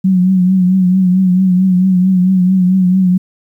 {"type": "tone with vibrato", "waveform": "sine", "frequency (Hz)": 185, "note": "F#3", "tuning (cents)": 0, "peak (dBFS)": -7, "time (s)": [0.04, 3.18], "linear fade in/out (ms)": 10, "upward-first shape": "triangle", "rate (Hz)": 4.5, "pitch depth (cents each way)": 62, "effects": ["8-bit"]}